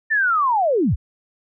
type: linear sweep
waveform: sine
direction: down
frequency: 1809 to 39.81 Hz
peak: -15 dBFS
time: 0.1-0.96 s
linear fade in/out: 20 ms
effects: none